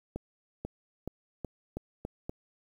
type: accelerating click train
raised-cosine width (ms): 2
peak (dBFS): -22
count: 7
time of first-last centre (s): 0.16-2.295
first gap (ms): 490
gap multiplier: 0.87
effects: 9-bit